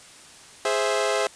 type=chord; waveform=sawtooth; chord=Ab augmented; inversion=none; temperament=equal; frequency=415.3 / 523.3 / 659.3 Hz; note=Ab4 / C5 / E5; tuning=0 / 0 / 0 cents; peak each=-22 dBFS; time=0.65-1.27 s; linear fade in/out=2 ms; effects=white hiss -47 dBFS RMS until 1.35 s + resampled to 22050 Hz